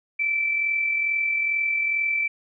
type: tone with amplitude modulation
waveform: sine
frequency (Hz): 2328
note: D7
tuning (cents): -16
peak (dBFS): -19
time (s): 0.19-2.28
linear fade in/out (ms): 10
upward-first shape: sine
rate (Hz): 42.3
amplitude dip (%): 40
effects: none